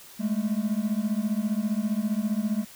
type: beating tone pair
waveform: triangle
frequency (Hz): 204.8 / 219.8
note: G#3 / A3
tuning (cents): -24 / -2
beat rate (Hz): 15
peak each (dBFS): -25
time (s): 0.19-2.65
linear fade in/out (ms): 20
effects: white hiss -48 dBFS RMS until 2.75 s